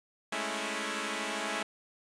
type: chord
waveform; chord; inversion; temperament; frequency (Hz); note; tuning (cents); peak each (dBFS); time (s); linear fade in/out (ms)
5% pulse; A major seventh; third; equal; 207.7 / 220 / 277.2 / 329.6; G#3 / A3 / C#4 / E4; 0 / 0 / 0 / 0; -27; 0.32-1.63; 5
effects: resampled to 22050 Hz